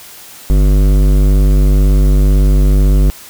sine tone with hard clipping, 49 Hz, G1, in tune, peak -8 dBFS, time 0.5-3.1 s, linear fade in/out 0 ms, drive 15 dB, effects white hiss -35 dBFS RMS until 3.29 s

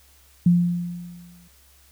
sine tone with exponential decay, 174.61 Hz, F3, in tune, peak -11 dBFS, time 0.46-1.48 s, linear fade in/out 5 ms, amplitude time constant 220 ms, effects added 68 Hz sine -56 dBFS peak until 1.91 s + white hiss -56 dBFS RMS until 1.91 s

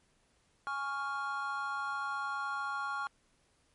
triangle chord, Db major, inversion second, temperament equal, 830.6 / 1108.7 / 1396.9 Hz, Ab5 / Db6 / F6, 0 / 0 / 0 cents, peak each -39 / -36 / -35 dBFS, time 0.67-3.07 s, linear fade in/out 0 ms, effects pink hiss -71 dBFS RMS until 3.74 s + MP3 48 kbps

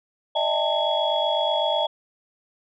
sine tone cluster, 601 / 649 / 814 / 899 / 3346 Hz, D5 / E5 / G#5 / A5 / G#7, +40 / -27 / -35 / +37 / +12 cents, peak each -25 / -25 / -30 / -26 / -26 dBFS, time 0.35-1.87 s, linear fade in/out 10 ms, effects tanh soft clip ceiling -10 dBFS

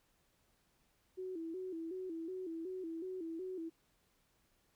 sine tone with vibrato, 349.2 Hz, F4, in tune, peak -40 dBFS, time 1.17-3.7 s, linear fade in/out 20 ms, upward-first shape square, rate 2.7 Hz, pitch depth 110 cents each way, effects pink hiss -75 dBFS RMS until 4.75 s

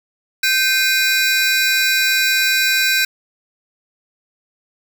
square tone cluster, 1555 / 2116 / 2458 / 3962 / 5460 Hz, G6 / C7 / D#7 / B7 / F8, -14 / +19 / -22 / +5 / -40 cents, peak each -18 / -27 / -20 / -21 / -26 dBFS, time 0.43-3.05 s, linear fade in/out 5 ms, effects none

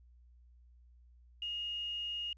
sine tone with quantisation, 2857 Hz, F7, 39 cents sharp, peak -36 dBFS, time 1.42-2.33 s, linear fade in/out 2 ms, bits 10, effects added 60 Hz sine -58 dBFS peak until 2.37 s + resampled to 16000 Hz

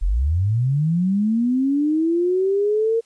sine linear sweep, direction up, 36.71 to 462.2 Hz, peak -16 dBFS, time 0.01-3.01 s, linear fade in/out 20 ms, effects white hiss -60 dBFS RMS until 3.05 s + resampled to 22050 Hz

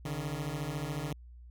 sawtooth beating tone pair, 140 / 154 Hz, C#3 / D#3, +18 / -17 cents, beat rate 14 Hz, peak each -33 / -33 dBFS, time 0.05-1.13 s, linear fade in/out 5 ms, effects added 60 Hz sine -48 dBFS peak until 1.5 s

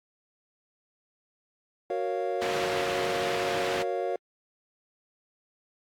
triangle chord, Gb major seventh, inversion none, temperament equal, 370 / 466.2 / 554.4 / 698.5 Hz, Gb4 / Bb4 / Db5 / F5, 0 / 0 / 0 / 0 cents, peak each -31 dBFS, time 1.9-4.16 s, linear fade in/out 2 ms
white band-pass noise, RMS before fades -34 dBFS, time 2.41-3.83 s, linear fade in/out 10 ms, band 100 to 2600 Hz, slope 12 dB/octave
effects AAC 64 kbps

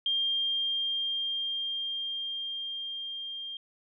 sine tone with level ramp, 3200 Hz, G7, 35 cents sharp, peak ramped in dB -25 to -36 dBFS, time 0.06-3.57 s, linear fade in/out 2 ms, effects none

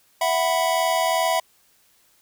square chord, E suspended second, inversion none, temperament just, 659.3 / 741.7 / 988.9 Hz, E5 / F#5 / B5, 0 / +4 / +2 cents, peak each -23 / -25 / -25 dBFS, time 0.21-1.4 s, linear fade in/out 5 ms, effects white hiss -60 dBFS RMS until 2.21 s

